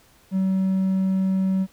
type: tone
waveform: triangle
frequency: 190 Hz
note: F#3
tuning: 46 cents sharp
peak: -16 dBFS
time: 0.31-1.67 s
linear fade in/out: 50 ms
effects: tanh soft clip ceiling -12 dBFS + pink hiss -56 dBFS RMS until 1.72 s